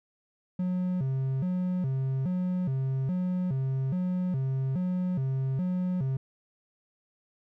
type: tone with vibrato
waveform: triangle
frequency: 155.56 Hz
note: D#3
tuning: in tune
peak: -24 dBFS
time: 0.59-6.17 s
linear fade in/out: 5 ms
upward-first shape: square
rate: 1.2 Hz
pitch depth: 270 cents each way
effects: none